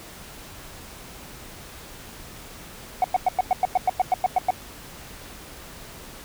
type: tone bursts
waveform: sine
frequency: 740 Hz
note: F#5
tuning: in tune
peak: -13 dBFS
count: 13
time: 3.02-4.506 s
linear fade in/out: 2 ms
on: 22 ms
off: 100 ms
effects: tanh soft clip ceiling -14 dBFS + pink hiss -42 dBFS RMS until 6.24 s